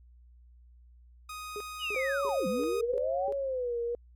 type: tone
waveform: sawtooth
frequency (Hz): 1247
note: D#6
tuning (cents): +3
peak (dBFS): -35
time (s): 1.29-2.81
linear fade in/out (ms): 5
type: tone bursts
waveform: sine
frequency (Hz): 415.3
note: G#4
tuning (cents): 0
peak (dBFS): -35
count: 6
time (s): 1.56-3.324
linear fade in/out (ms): 0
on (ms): 44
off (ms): 300
type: linear two-way sweep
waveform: sine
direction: down then up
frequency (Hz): 3055 to 175.8 to 819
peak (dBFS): -31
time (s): 1.79-3.32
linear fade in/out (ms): 50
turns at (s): 2.47
type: tone with vibrato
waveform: sine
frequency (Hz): 513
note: C5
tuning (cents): -34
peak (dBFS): -29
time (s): 1.96-3.95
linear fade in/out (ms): 2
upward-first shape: sine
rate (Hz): 0.94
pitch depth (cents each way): 150
effects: added 60 Hz sine -53 dBFS peak until 4.15 s + MP3 64 kbps